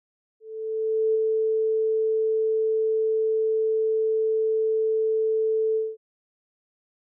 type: tone with ADSR envelope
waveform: sine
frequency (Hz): 440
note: A4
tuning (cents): 0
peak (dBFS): -18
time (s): 0.4-5.97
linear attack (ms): 750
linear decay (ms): 9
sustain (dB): -2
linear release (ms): 210
effects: none